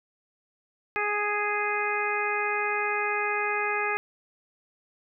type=harmonic tone; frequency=415.3 Hz; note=G#4; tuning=in tune; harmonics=1 / 2 / 3 / 4 / 5 / 6; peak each=-32 / -32 / -32 / -32 / -32 / -32 dBFS; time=0.96-3.97 s; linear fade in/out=0 ms; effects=none